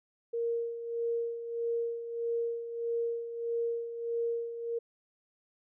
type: tone with tremolo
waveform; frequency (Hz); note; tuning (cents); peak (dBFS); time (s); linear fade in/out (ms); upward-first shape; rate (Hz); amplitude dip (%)
sine; 466.2; A#4; 0; -28; 0.33-4.79; 10; sine; 1.6; 65
effects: none